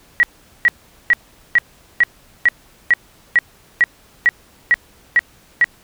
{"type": "tone bursts", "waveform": "sine", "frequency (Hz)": 1919, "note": "A#6", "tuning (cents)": 50, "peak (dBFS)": -8, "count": 13, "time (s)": [0.2, 5.643], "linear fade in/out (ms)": 0, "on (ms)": 31, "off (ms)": 420, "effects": ["pink hiss -50 dBFS RMS until 5.83 s"]}